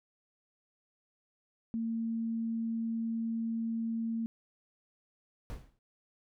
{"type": "tone", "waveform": "sine", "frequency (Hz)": 227.4, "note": "A#3", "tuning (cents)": -43, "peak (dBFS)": -31, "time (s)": [1.74, 4.26], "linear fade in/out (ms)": 0}
{"type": "noise with exponential decay", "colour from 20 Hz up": "brown", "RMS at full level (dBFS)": -37, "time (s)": [5.5, 5.79], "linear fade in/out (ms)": 0, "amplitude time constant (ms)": 62}
{"effects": []}